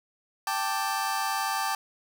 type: chord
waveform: sawtooth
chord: G suspended second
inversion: none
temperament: just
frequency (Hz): 784 / 882 / 1176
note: G5 / A5 / D6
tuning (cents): 0 / +4 / +2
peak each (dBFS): -27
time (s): 0.47-1.75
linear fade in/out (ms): 2
effects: none